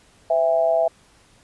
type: tone with amplitude modulation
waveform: sine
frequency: 659.3 Hz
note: E5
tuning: in tune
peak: -12 dBFS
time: 0.3-0.88 s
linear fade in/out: 5 ms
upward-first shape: sine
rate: 149 Hz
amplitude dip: 80%
effects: pink hiss -55 dBFS RMS until 1.43 s + resampled to 24000 Hz